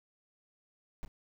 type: noise with echo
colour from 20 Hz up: brown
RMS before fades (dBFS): -38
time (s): 1.03-1.05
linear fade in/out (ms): 0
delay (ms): 30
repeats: 1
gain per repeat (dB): -13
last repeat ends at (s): 1.08
effects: none